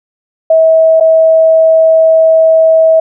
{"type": "tone with dropouts", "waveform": "sine", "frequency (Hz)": 645, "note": "E5", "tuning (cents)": -38, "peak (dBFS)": -3, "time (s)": [0.5, 3], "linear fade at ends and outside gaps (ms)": 5, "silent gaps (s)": [1, 1.007], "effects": []}